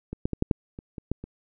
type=clicks; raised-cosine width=3 ms; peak=-20 / -12 / -15 / -9 / -7 / -25 / -23 / -13 / -24 dBFS; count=9; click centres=0.13 / 0.255 / 0.333 / 0.424 / 0.512 / 0.789 / 0.982 / 1.116 / 1.24 s; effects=none